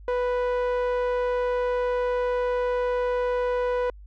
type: tone with low-pass filter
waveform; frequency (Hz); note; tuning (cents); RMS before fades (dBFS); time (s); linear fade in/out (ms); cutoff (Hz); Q
sawtooth; 493.9; B4; 0; -25; 0.08-3.9; 2; 1400; 0.5
effects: added 50 Hz sine -42 dBFS peak until 4.06 s